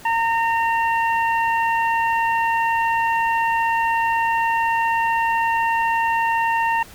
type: harmonic tone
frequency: 916 Hz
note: A#5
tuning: 31 cents flat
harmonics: 1 / 2 / 3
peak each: -18 / -24 / -28 dBFS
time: 0.05-6.83 s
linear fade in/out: 5 ms
effects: pink hiss -43 dBFS RMS until 6.94 s